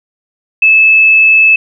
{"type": "tone", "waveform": "sine", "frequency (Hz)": 2611, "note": "E7", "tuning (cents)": -17, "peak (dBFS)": -3, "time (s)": [0.62, 1.56], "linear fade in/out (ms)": 5, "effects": []}